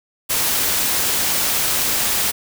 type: noise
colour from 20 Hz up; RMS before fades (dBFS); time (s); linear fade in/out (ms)
white; -19; 0.29-2.32; 20
effects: none